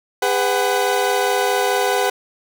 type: tone cluster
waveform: 30% pulse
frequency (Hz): 405.9 / 500 / 747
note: G#4 / B4 / F#5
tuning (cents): -40 / +21 / +16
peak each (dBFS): -18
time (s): 0.22-2.1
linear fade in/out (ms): 5
effects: none